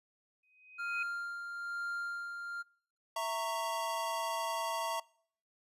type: tone with exponential growth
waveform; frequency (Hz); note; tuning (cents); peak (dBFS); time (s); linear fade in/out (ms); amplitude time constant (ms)
sine; 2510; D#7; +15; -33; 0.43-1.03; 5; 130
type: tone with tremolo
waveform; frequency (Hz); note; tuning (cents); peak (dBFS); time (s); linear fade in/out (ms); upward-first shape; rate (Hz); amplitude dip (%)
triangle; 1396; F6; -1; -33; 0.78-2.63; 20; sine; 1.1; 45
type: chord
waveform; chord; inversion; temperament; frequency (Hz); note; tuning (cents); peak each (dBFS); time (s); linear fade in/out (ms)
square; A# diminished; second; equal with one note detuned; 659.3 / 925.4 / 1108.7; E5 / A#5 / C#6; 0 / -13 / 0; -39 / -38 / -40; 3.16-5; 5
effects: noise-tail reverb RT60 0.6 s tail -24 dB re dry + resampled to 32000 Hz